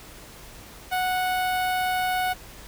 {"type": "tone with notch filter", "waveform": "sawtooth", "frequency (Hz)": 737, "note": "F#5", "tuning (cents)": -7, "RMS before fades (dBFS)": -25, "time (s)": [0.91, 2.34], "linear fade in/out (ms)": 20, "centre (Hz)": 6500, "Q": 0.87, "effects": ["added 50 Hz sine -50 dBFS peak until 2.67 s", "pink hiss -45 dBFS RMS until 2.67 s"]}